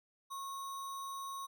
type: tone with sample-and-hold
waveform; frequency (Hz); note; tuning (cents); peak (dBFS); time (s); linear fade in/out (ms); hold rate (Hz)
sine; 1092; C#6; -26; -40; 0.3-1.47; 20; 4900
effects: none